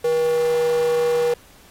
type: tone with high-pass filter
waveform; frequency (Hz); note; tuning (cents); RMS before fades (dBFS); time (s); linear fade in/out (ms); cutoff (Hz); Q
square; 160; D#3; +49; -19; 0.04-1.34; 5; 460; 6.8
effects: pink hiss -50 dBFS RMS until 1.7 s + AAC 48 kbps